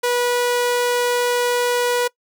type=tone; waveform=sawtooth; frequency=487.4 Hz; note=B4; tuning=23 cents flat; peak=-13 dBFS; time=0.03-2.08 s; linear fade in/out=10 ms; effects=noise-tail reverb RT60 0.1 s tail -23 dB re dry